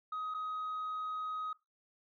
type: tone with dropouts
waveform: sine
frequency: 1259 Hz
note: D#6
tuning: 20 cents sharp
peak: -34 dBFS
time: 0.12-1.53 s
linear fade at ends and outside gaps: 5 ms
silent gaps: 0.341-0.345 s
effects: noise-tail reverb RT60 0.2 s tail -19 dB re dry + tanh soft clip ceiling -34 dBFS